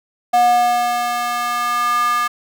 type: tone with high-pass filter sweep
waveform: square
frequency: 241 Hz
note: B3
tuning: 42 cents flat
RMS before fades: -17 dBFS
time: 0.33-2.28 s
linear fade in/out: 10 ms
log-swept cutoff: 700 to 1300 Hz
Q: 5.6
effects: none